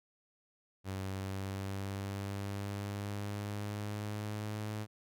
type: tone with pitch glide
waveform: sawtooth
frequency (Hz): 96 to 106.52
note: G2 to G#2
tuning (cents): -36 to +44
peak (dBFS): -33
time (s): 0.84-4.87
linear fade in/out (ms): 50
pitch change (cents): +180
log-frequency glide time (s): 1.06-4.72
effects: none